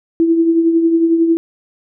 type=tone with tremolo; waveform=sine; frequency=331 Hz; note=E4; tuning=7 cents sharp; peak=-7 dBFS; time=0.2-1.37 s; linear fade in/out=0 ms; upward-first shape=triangle; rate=11 Hz; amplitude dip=55%; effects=none